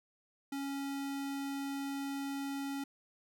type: tone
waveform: square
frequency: 277.2 Hz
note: C#4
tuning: in tune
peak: -37 dBFS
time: 0.52-2.84 s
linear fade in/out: 5 ms
effects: none